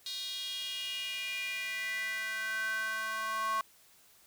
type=tone with high-pass filter sweep; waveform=square; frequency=219.7 Hz; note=A3; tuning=2 cents flat; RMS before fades=-36 dBFS; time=0.06-3.61 s; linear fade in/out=2 ms; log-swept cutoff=3900 to 1100 Hz; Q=5.7; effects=white hiss -62 dBFS RMS until 4.26 s